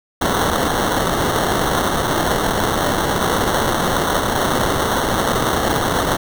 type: noise with sample-and-hold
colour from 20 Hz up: white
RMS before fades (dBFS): -18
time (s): 0.21-6.17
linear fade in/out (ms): 10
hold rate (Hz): 2450
effects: none